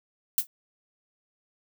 violet noise with exponential decay, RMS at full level -18 dBFS, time 0.38-0.47 s, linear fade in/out 1 ms, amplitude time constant 18 ms, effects none

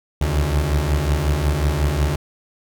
30% pulse beating tone pair, 69.3 / 74.8 Hz, C#2 / D2, 0 / +32 cents, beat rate 5.5 Hz, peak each -19 / -16 dBFS, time 0.21-2.16 s, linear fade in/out 5 ms, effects none

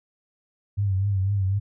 sine tone with vibrato, 98 Hz, G2, in tune, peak -20 dBFS, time 0.77-1.6 s, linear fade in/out 20 ms, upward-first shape triangle, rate 4 Hz, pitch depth 83 cents each way, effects none

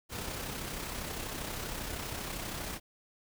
pink noise with amplitude modulation, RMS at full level -37 dBFS, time 0.09-2.8 s, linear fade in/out 50 ms, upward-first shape sine, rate 32.6 Hz, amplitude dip 40%, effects none

